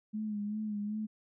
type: tone with vibrato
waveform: sine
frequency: 210.6 Hz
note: G#3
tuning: 24 cents sharp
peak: -33 dBFS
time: 0.13-1.07 s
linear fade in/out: 20 ms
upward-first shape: sine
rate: 2.6 Hz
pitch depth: 46 cents each way
effects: none